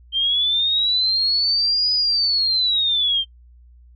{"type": "linear two-way sweep", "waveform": "sine", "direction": "up then down", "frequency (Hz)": [3136, 4978, 3136], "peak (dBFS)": -16, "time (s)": [0.12, 3.25], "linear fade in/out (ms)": 50, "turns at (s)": 1.93, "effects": ["noise-tail reverb RT60 0.1 s tail -24 dB re dry", "added 60 Hz sine -45 dBFS peak until 3.95 s"]}